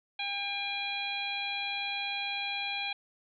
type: harmonic tone with a mistuned harmonic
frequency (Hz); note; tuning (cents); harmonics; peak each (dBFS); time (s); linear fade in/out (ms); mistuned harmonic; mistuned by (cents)
803; G5; +41; 1 / 2 / 3 / 4 / 5; -39 / -46 / -35 / -38 / -40; 0.19-2.93; 5; 4; +51
effects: none